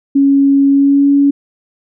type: tone with pitch glide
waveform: sine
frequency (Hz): 277.2 to 281.7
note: C#4 to C#4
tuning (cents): 0 to +28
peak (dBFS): -6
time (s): 0.15-1.31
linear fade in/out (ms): 10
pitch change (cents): +28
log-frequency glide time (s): 0.69-1.09
effects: none